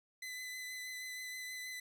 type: tone with vibrato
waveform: sawtooth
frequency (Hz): 2013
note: B6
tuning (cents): +33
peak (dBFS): -39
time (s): 0.22-1.8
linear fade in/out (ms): 5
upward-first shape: triangle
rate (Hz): 6.3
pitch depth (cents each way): 17
effects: none